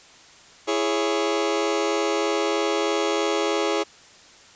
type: chord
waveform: sawtooth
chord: C# minor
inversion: first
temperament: just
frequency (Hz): 332.6 / 415.8 / 554.4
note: E4 / G#4 / C#5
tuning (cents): +16 / +2 / 0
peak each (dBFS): -22 / -20 / -23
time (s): 0.67-3.84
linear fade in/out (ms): 20
effects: white hiss -49 dBFS RMS until 4.55 s + resampled to 16000 Hz